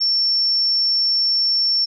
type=tone; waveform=sine; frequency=5430 Hz; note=F8; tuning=50 cents flat; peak=-15 dBFS; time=0-1.86 s; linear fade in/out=20 ms; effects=none